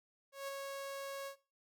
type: tone with ADSR envelope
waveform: sawtooth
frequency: 551 Hz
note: C#5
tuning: 11 cents flat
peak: -35 dBFS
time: 0.32-1.36 s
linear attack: 160 ms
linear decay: 13 ms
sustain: -3 dB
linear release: 91 ms
effects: noise-tail reverb RT60 0.3 s tail -17 dB re dry